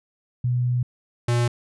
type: tone pair in turn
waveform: sine / square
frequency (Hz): 123.47 / 119.82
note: B2 / A#2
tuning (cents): 0 / +48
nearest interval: minor second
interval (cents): 52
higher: first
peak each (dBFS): -19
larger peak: neither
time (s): 0.44-0.83 / 1.28-1.48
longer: first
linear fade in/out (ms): 5
effects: resampled to 24000 Hz